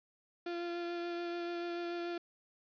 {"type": "tone with vibrato", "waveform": "35% pulse", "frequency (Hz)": 345.3, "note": "F4", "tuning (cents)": -20, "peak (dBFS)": -35, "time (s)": [0.46, 2.18], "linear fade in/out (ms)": 5, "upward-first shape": "sine", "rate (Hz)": 6.9, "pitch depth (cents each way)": 12, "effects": ["resampled to 11025 Hz"]}